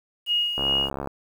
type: tone with tremolo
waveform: sine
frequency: 2873 Hz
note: F7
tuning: 48 cents sharp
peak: -19 dBFS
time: 0.26-0.9 s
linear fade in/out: 50 ms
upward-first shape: sine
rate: 2.6 Hz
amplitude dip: 55%
type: click train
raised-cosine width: 1 ms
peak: -16 dBFS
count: 35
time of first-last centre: 0.58-1.073 s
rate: 68.9 Hz
effects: 8-bit